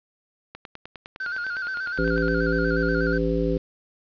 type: click train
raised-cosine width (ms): 0.3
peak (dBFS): -22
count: 18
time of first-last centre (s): 0.55-2.281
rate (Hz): 9.82
type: tone with vibrato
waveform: triangle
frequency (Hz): 1480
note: F#6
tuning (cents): 0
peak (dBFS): -25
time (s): 1.2-3.18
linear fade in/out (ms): 5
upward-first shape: square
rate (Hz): 8.3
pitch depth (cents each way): 65
type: harmonic tone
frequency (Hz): 56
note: A1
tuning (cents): +31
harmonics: 1 / 3 / 5 / 7 / 9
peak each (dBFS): -27 / -27 / -27 / -27 / -27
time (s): 1.98-3.58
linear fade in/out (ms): 10
effects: resampled to 11025 Hz + 8-bit